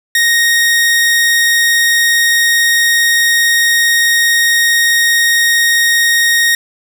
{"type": "tone", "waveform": "sawtooth", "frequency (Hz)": 1864.7, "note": "A#6", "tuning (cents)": 0, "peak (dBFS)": -5, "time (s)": [0.15, 6.55], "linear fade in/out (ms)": 2, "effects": []}